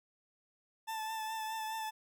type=tone with vibrato; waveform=40% pulse; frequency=880 Hz; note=A5; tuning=in tune; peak=-36 dBFS; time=0.87-1.91 s; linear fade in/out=20 ms; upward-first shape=triangle; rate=4.8 Hz; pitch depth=29 cents each way; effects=none